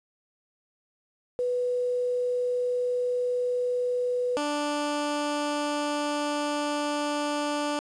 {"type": "tone pair in turn", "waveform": ["sine", "15% pulse"], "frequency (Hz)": [493.9, 293.7], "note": ["B4", "D4"], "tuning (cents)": [0, 0], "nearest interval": "major sixth", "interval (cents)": 900, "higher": "first", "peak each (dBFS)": [-24, -20], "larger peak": "second", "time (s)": [[1.39, 4.37], [4.37, 7.79]], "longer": "second", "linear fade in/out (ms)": 0, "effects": ["resampled to 22050 Hz", "9-bit"]}